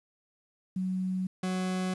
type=tone pair in turn; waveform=sine / 40% pulse; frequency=186.1 / 185.1 Hz; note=F#3 / F#3; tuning=+10 / +1 cents; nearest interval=unison; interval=9 cents; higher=first; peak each=-28 dBFS; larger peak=neither; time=0.76-1.27 / 1.43-1.94 s; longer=neither; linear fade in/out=5 ms; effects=resampled to 24000 Hz + 10-bit